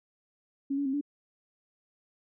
sine tone with pitch steps, 276 / 283.5 / 266.9 / 288.4 Hz, C#4 / C#4 / C4 / D4, -7 / +39 / +35 / -31 cents, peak -27 dBFS, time 0.7-1.012 s, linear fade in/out 10 ms, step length 78 ms, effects none

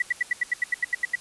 sine tone bursts, 1959 Hz, B6, 15 cents flat, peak -19 dBFS, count 12, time 0-1.155 s, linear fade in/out 5 ms, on 22 ms, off 81 ms, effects white hiss -46 dBFS RMS until 1.2 s + resampled to 24000 Hz

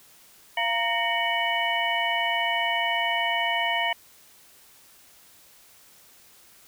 sine tone cluster, 688 / 932 / 1847 / 2243 / 2969 Hz, F5 / A#5 / A#6 / C#7 / F#7, -26 / -1 / -16 / +20 / +5 cents, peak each -29 dBFS, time 0.57-3.93 s, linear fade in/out 5 ms, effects white hiss -54 dBFS RMS until 6.67 s

